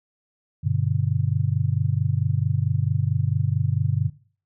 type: chord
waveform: sine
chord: G major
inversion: none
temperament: just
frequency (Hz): 98 / 122.5 / 147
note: G2 / B2 / D3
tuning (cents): 0 / -14 / +2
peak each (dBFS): -24 / -24 / -24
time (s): 0.63-4.1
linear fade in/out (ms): 20
effects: noise-tail reverb RT60 0.4 s tail -17 dB re dry